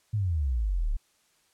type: exponential sweep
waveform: sine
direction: down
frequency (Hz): 111.8 to 32.7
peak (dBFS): -24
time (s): 0.13-0.97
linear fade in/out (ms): 10
effects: white hiss -67 dBFS RMS until 1.53 s + low-pass 10000 Hz 12 dB/octave